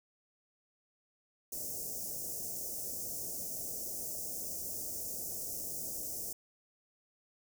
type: band-stop noise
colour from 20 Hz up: white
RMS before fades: -40 dBFS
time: 1.52-6.33 s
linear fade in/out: 5 ms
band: 690 to 5500 Hz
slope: 48 dB/octave
effects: none